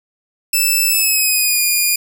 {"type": "tone with pitch glide", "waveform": "5% pulse", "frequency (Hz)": [2637, 2432], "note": ["E7", "D#7"], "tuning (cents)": [0, -40], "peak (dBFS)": -4, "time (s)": [0.53, 1.96], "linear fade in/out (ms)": 5, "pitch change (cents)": -140, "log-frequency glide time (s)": [0.88, 1.62], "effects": []}